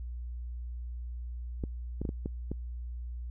clicks, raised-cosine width 3 ms, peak -21 dBFS, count 6, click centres 1.638 / 2.016 / 2.052 / 2.091 / 2.259 / 2.516 s, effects added 60 Hz sine -36 dBFS peak until 3.3 s

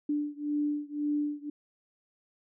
sine beating tone pair, 293.7 / 295.6 Hz, D4 / D4, 0 / +11 cents, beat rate 1.9 Hz, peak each -31 / -32 dBFS, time 0.09-1.5 s, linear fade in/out 5 ms, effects none

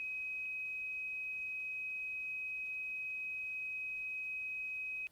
sine tone, 2531 Hz, D#7, 29 cents sharp, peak -38 dBFS, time 0-5.07 s, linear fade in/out 0 ms, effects pink hiss -68 dBFS RMS until 5.11 s + Opus 48 kbps

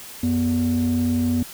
sine tone pair together, 91.3 / 243.7 Hz, F#2 / B3, -23 / -23 cents, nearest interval octave + perfect fourth, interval 1700 cents, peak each -22 / -17 dBFS, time 0.23-1.43 s, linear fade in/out 5 ms, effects tanh soft clip ceiling -15 dBFS + white hiss -39 dBFS RMS until 1.53 s

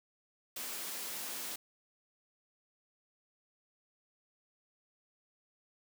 white high-pass noise, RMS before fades -41 dBFS, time 0.56-1.56 s, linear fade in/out 5 ms, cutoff 160 Hz, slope 24 dB/octave, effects none

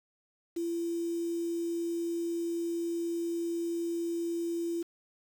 sine tone with quantisation, 338.8 Hz, E4, 48 cents sharp, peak -30 dBFS, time 0.56-4.83 s, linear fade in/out 10 ms, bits 8, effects none

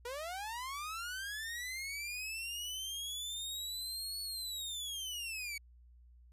sawtooth linear two-way sweep, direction up then down, 466.2 to 4416 to 2233 Hz, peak -36 dBFS, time 0.05-5.58 s, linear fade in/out 5 ms, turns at 4.21 s, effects added 60 Hz sine -57 dBFS peak until 6.32 s + resampled to 32000 Hz

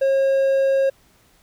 triangle tone, 541 Hz, C#5, 42 cents flat, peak -13 dBFS, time 0.01-0.9 s, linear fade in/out 10 ms, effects pink hiss -57 dBFS RMS until 1.42 s

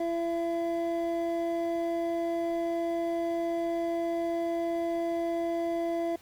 triangle tone pair together, 336.9 / 673.8 Hz, E4 / E5, +38 / +38 cents, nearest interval octave, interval 1200 cents, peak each -28 dBFS, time 0-6.16 s, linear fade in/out 5 ms, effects pink hiss -56 dBFS RMS until 6.21 s + MP3 96 kbps

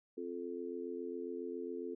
harmonic tone, 87.31 Hz, F2, in tune, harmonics 3 / 4 / 5, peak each -45 / -43 / -43 dBFS, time 0.17-1.95 s, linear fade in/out 10 ms, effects none

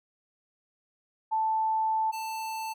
sine / square tone pair in turn, 880 / 885.1 Hz, A5 / A5, 0 / +10 cents, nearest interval unison, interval 10 cents, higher second, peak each -24 / -33 dBFS, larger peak first, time 1.31-2.12 / 2.12-2.74 s, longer first, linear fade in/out 20 ms, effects none

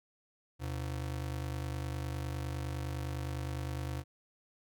square ring-modulated tone, 102.3 Hz, G#2, 26 cents flat, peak -33 dBFS, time 0.59-4.04 s, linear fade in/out 50 ms, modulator 24.9 Hz, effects none

